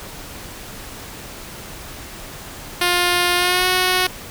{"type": "tone with pitch glide", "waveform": "5% pulse", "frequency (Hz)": [353.8, 367.3], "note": ["F4", "F#4"], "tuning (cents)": [23, -13], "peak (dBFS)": -4, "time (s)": [2.81, 4.07], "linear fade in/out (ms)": 5, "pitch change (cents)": 64, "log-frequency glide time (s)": [3.36, 3.67], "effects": ["pink hiss -35 dBFS RMS until 4.3 s"]}